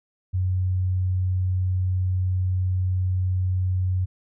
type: tone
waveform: sine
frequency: 92.3 Hz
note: F#2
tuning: 4 cents flat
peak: -20 dBFS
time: 0.33-4.06 s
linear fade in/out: 20 ms
effects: none